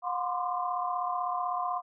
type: tone cluster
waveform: sine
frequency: 719 / 1021 / 1057 / 1192 Hz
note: F#5 / C6 / C6 / D6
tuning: -50 / -43 / +17 / +25 cents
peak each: -32 / -34 / -35 / -38 dBFS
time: 0.02-1.82 s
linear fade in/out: 50 ms
effects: none